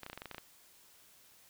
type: clicks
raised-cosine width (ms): 0.3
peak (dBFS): -27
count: 10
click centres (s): 0.033 / 0.064 / 0.099 / 0.131 / 0.176 / 0.219 / 0.257 / 0.313 / 0.346 / 0.382
effects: white hiss -62 dBFS RMS until 1.49 s